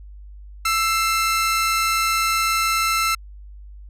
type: tone pair together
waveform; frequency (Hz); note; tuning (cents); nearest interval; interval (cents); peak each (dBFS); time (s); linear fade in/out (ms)
sawtooth; 1327.1 / 2108; E6 / C7; +11 / +12; minor sixth; 801; -15 / -22; 0.65-3.15; 5
effects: added 50 Hz sine -37 dBFS peak until 3.89 s + resampled to 32000 Hz